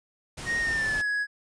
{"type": "noise", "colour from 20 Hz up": "pink", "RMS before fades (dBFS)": -37, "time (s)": [0.37, 1.02], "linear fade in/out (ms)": 10}
{"type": "tone with pitch glide", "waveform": "triangle", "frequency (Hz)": [1864.7, 1670.9], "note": ["A#6", "G#6"], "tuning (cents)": [0, 10], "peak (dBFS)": -23, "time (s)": [0.45, 1.27], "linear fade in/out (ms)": 50, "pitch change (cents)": -190, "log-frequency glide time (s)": [0.6, 1.08]}
{"effects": ["resampled to 22050 Hz"]}